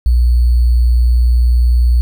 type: tone with sample-and-hold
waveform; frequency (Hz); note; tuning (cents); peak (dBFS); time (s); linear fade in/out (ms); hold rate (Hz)
sine; 60.3; B1; -41; -7; 0.06-2.01; 0; 4410
effects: none